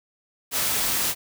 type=noise; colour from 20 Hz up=white; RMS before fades=-24 dBFS; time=0.51-1.15 s; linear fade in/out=50 ms; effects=none